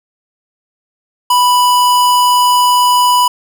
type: tone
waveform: square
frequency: 987.8 Hz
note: B5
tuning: in tune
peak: -8 dBFS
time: 1.3-3.28 s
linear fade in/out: 5 ms
effects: none